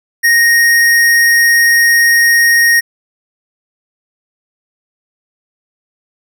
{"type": "tone", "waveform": "square", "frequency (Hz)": 1864.7, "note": "A#6", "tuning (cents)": 0, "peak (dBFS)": -7, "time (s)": [0.23, 2.81], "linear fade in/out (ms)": 20, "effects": []}